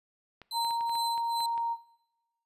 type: clicks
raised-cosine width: 0.3 ms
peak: -31 dBFS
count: 9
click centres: 0.417 / 0.648 / 0.708 / 0.809 / 0.895 / 0.954 / 1.178 / 1.405 / 1.578 s
type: tone with tremolo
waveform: 40% pulse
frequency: 4054 Hz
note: B7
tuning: 45 cents sharp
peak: -31 dBFS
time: 0.51-1.46 s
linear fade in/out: 2 ms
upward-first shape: sine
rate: 2.4 Hz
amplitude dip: 90%
type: tone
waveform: sine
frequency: 930 Hz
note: A#5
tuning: 4 cents flat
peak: -28 dBFS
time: 0.52-1.77 s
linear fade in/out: 50 ms
effects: noise-tail reverb RT60 1.0 s tail -18 dB re dry + resampled to 32000 Hz